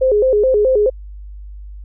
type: tone with vibrato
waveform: sine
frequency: 466.2 Hz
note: A#4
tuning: in tune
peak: -10 dBFS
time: 0.01-0.9 s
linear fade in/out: 10 ms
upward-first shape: square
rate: 4.7 Hz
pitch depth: 190 cents each way
effects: added 50 Hz sine -30 dBFS peak until 1.84 s